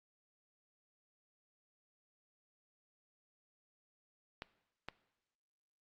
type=clicks; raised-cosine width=0.3 ms; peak=-26 dBFS; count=2; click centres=4.421 / 4.886 s; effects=noise-tail reverb RT60 0.9 s tail -17 dB re dry + Opus 48 kbps